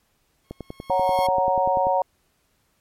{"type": "tone with exponential growth", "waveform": "15% pulse", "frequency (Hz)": 1088, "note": "C#6", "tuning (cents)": -33, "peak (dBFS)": -22, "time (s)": [0.44, 1.27], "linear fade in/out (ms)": 5, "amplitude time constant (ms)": 180}
{"type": "click train", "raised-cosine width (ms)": 2, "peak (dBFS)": -19, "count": 15, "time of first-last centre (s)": [0.51, 1.869], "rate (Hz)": 10.3}
{"type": "chord", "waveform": "sine", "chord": "F# major", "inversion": "second", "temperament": "equal", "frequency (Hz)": [554.4, 740, 932.3], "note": ["C#5", "F#5", "A#5"], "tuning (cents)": [0, 0, 0], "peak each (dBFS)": -22, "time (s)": [0.9, 2.02], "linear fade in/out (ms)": 2}
{"effects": ["pink hiss -67 dBFS RMS until 2.8 s", "MP3 64 kbps"]}